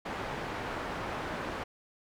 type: low-pass noise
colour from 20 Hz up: white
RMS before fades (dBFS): -37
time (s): 0.05-1.64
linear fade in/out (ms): 10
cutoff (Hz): 1300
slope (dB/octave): 12
effects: none